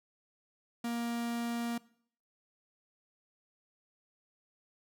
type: tone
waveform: 45% pulse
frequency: 235.2 Hz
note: A#3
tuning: 16 cents sharp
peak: -33 dBFS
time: 0.84-1.78 s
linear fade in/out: 5 ms
effects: noise-tail reverb RT60 0.6 s tail -21 dB re dry